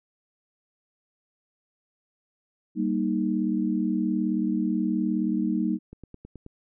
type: chord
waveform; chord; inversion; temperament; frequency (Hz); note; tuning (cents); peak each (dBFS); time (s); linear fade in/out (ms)
sine; Eb major; first; just; 194.45 / 233.3 / 311.1; G3 / Bb3 / Eb4; -14 / +2 / 0; -27; 2.75-5.79; 50
type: click train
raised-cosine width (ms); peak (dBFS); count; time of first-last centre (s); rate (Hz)
3; -29; 6; 5.93-6.464; 9.37
effects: none